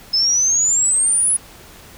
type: exponential sweep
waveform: sine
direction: up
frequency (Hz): 5160 to 10430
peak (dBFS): -13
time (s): 0.13-1.37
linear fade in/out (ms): 10
effects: pink hiss -42 dBFS RMS until 1.97 s